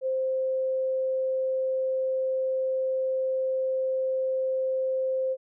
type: tone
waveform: sine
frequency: 523.3 Hz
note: C5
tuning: in tune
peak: -24 dBFS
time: 0.01-5.37 s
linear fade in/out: 50 ms
effects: none